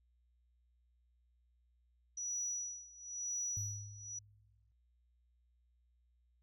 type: tone with tremolo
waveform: sine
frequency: 5870 Hz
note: F#8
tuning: 15 cents flat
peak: -35 dBFS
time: 2.17-4.19 s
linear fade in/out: 5 ms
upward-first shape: sine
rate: 1 Hz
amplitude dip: 90%
type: tone with exponential decay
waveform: sine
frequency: 103.4 Hz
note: G#2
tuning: 7 cents flat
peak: -37 dBFS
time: 3.57-4.72 s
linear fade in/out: 0 ms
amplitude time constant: 250 ms
effects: tanh soft clip ceiling -31 dBFS + added 60 Hz sine -70 dBFS peak until 6.42 s